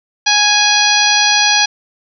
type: harmonic tone with a mistuned harmonic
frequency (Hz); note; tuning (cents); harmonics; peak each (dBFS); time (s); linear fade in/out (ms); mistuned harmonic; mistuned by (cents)
830.6; G#5; 0; 1 / 2 / 3 / 4 / 5 / 6 / 7; -17 / -17 / -17 / -17 / -17 / -17 / -17; 0.26-1.66; 10; 6; -51
effects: none